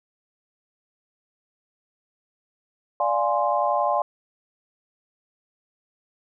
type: chord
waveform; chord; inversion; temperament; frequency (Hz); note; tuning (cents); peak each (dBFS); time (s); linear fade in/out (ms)
sine; D half-diminished seventh; none; equal; 587.3 / 698.5 / 830.6 / 1046.5; D5 / F5 / Ab5 / C6; 0 / 0 / 0 / 0; -25; 3-4.02; 2
effects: none